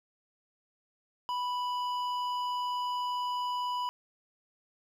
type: tone with hard clipping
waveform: sine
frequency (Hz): 987.8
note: B5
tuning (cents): 0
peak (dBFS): -32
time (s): 1.29-3.89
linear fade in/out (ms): 0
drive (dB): 9
effects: none